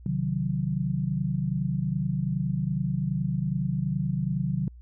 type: chord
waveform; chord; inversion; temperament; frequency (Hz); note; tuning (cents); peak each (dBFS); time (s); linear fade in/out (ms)
sine; C diminished; none; equal with one note detuned; 133.02 / 155.56 / 185; C3 / Eb3 / Gb3; +29 / 0 / 0; -29; 0.06-4.68; 2
effects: added 60 Hz sine -44 dBFS peak until 4.81 s